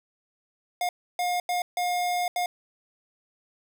square tone bursts at uneven times, 713 Hz, F5, 36 cents sharp, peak -25 dBFS, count 5, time 0.81-0.89 / 1.19-1.4 / 1.49-1.62 / 1.77-2.28 / 2.36-2.46 s, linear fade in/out 2 ms, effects none

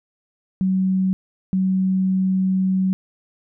sine tone pair in turn, 188.4 / 188.4 Hz, F#3 / F#3, +32 / +32 cents, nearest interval unison, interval 0 cents, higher neither, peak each -16 dBFS, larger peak neither, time 0.61-1.13 / 1.53-2.93 s, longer second, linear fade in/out 0 ms, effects none

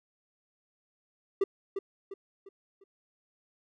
triangle tone with echo, 392.2 Hz, G4, 1 cent sharp, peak -20 dBFS, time 1.41-1.44 s, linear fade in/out 5 ms, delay 350 ms, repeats 4, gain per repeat -8 dB, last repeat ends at 2.84 s, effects none

